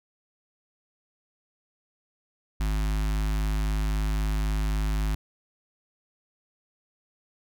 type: tone with notch filter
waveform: square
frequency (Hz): 51.9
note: G#1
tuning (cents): 0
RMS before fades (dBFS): -26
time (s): 2.6-5.15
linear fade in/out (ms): 5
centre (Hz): 490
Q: 1
effects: none